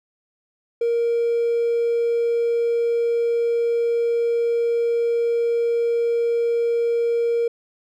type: tone with hard clipping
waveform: triangle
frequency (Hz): 468.1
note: A#4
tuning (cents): +7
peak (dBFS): -18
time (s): 0.81-7.48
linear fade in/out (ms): 5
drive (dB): 4
effects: none